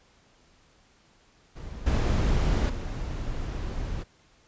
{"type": "noise with level steps", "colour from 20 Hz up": "brown", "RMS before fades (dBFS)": [-38, -23, -32], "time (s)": [1.55, 4.04], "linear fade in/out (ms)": 20, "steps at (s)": [1.86, 2.69], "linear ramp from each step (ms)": 10, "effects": ["pink hiss -61 dBFS RMS until 4.47 s", "resampled to 16000 Hz"]}